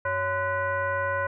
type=tone with frequency modulation; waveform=sine; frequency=1020 Hz; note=C6; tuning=44 cents flat; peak=-24 dBFS; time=0.05-1.27 s; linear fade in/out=5 ms; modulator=463 Hz; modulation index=1.5; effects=none